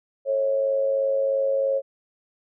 sine tone with amplitude modulation, 545 Hz, C#5, 29 cents flat, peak -17 dBFS, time 0.25-1.82 s, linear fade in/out 50 ms, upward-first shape sine, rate 103 Hz, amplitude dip 55%, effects none

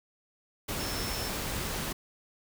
sine tone in noise, 5340 Hz, E8, 22 cents sharp, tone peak -39 dBFS, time 0.79-1.29 s, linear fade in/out 10 ms, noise pink, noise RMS -34 dBFS, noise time 0.68-1.93 s, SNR -8 dB, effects none

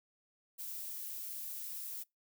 violet noise, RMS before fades -43 dBFS, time 0.58-2.04 s, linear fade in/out 20 ms, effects noise-tail reverb RT60 0.2 s tail -25 dB re dry

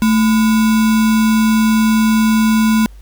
sine tone with sample-and-hold, 220 Hz, A3, in tune, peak -9 dBFS, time 0.02-2.86 s, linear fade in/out 0 ms, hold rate 1225 Hz, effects added 50 Hz sine -34 dBFS peak until 3.01 s + pink hiss -52 dBFS RMS until 3.01 s

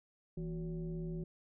sine tone with frequency modulation, 164.81 Hz, E3, in tune, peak -37 dBFS, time 0.37-1.24 s, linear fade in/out 5 ms, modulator 203 Hz, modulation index 0.86, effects none

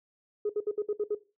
sine tone bursts, 418.6 Hz, G#4, 14 cents sharp, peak -25 dBFS, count 7, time 0.45-1.149 s, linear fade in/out 5 ms, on 45 ms, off 64 ms, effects noise-tail reverb RT60 0.3 s tail -17 dB re dry + tanh soft clip ceiling -21 dBFS

